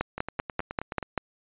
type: two click trains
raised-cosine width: 0.5 ms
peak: -18 / -11 dBFS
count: 9 / 7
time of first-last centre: 0.18-1.027 / 0.01-1.177 s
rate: 9.44 / 5.14 Hz
effects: resampled to 8000 Hz